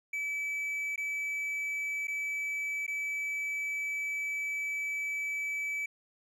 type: tone with dropouts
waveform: triangle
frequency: 2300 Hz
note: D7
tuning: 37 cents flat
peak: -30 dBFS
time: 0.13-5.86 s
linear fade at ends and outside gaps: 5 ms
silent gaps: 0.96-0.977 / 2.072-2.08 / 2.866-2.878 s
effects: none